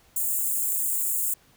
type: high-pass noise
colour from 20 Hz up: white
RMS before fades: -26 dBFS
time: 0.16-1.34 s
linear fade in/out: 5 ms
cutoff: 7000 Hz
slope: 96 dB/octave
effects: pink hiss -59 dBFS RMS until 1.56 s